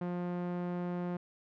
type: tone with low-pass filter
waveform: sawtooth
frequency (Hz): 176.8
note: F3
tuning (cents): +22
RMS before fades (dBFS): -36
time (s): 0.01-1.17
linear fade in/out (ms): 5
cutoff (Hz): 1300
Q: 0.58
effects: none